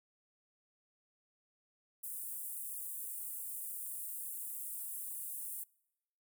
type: high-pass noise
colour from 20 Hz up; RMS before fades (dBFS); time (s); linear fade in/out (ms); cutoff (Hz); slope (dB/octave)
pink; -43; 2.03-5.64; 10; 8800; 48
effects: noise-tail reverb RT60 0.9 s tail -26 dB re dry